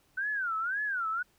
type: tone with vibrato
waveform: sine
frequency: 1492 Hz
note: F#6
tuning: 14 cents sharp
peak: -29 dBFS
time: 0.17-1.23 s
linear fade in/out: 10 ms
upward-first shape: sine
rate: 1.9 Hz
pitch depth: 240 cents each way
effects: pink hiss -68 dBFS RMS until 1.38 s